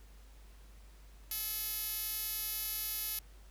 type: tone with band-pass filter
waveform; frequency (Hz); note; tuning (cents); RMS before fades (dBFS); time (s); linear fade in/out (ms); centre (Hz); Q
5% pulse; 430.4; A4; -38; -38; 1.31-3.19; 2; 12000; 2
effects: added 50 Hz sine -53 dBFS peak until 3.5 s + pink hiss -64 dBFS RMS until 3.5 s